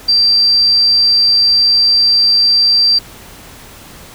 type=tone; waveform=sine; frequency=4699 Hz; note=D8; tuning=in tune; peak=-7 dBFS; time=0.08-2.99 s; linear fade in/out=10 ms; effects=pink hiss -36 dBFS RMS until 4.14 s